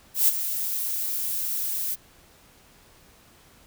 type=noise with ADSR envelope; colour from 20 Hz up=violet; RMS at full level=-17 dBFS; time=0.14-1.96 s; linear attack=140 ms; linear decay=24 ms; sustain=-11 dB; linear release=26 ms; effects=pink hiss -55 dBFS RMS until 3.66 s